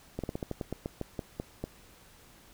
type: slowing click train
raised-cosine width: 2 ms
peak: -20 dBFS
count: 13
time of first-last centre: 0.19-1.64 s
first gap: 47 ms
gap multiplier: 1.16
effects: pink hiss -57 dBFS RMS until 2.53 s